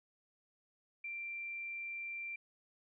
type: tone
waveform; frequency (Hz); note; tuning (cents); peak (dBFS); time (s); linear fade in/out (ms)
sine; 2360; D7; +8; -40; 1.04-2.36; 5
effects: none